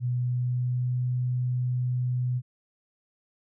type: tone with pitch glide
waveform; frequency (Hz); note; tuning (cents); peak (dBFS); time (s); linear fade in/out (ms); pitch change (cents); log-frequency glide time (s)
sine; 123.47 to 124.9; B2 to B2; 0 to +20; -24; 0-2.42; 50; +20; 0.11-1
effects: none